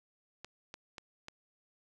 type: clicks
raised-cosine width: 0.2 ms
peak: -27 dBFS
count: 4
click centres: 0.446 / 0.741 / 0.982 / 1.284 s
effects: none